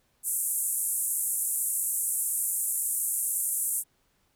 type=band-pass noise; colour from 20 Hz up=pink; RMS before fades=-29 dBFS; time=0.23-3.84 s; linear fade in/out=50 ms; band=8100 to 13000 Hz; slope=48 dB/octave; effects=pink hiss -70 dBFS RMS until 4.35 s